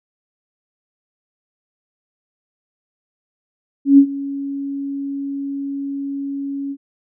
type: tone with ADSR envelope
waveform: sine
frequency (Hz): 278.2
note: C#4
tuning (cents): +6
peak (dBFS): -3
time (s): 3.85-6.77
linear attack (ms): 130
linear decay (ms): 77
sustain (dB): -19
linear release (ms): 58
effects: none